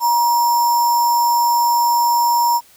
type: tone with sample-and-hold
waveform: sine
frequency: 950 Hz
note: A#5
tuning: 33 cents sharp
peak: -12 dBFS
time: 0-2.61 s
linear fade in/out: 50 ms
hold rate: 6300 Hz
effects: white hiss -49 dBFS RMS until 2.76 s